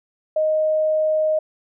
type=tone; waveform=sine; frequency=622.3 Hz; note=D#5; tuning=in tune; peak=-16 dBFS; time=0.36-1.39 s; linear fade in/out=5 ms; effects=none